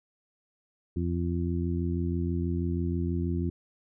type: harmonic tone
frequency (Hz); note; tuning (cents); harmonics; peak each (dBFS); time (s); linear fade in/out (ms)
86.2; F2; -22; 1 / 2 / 3 / 4; -29 / -32 / -34 / -35; 0.96-3.5; 5
effects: none